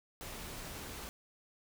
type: noise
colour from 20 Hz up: pink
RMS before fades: -45 dBFS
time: 0.21-1.09 s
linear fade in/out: 0 ms
effects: none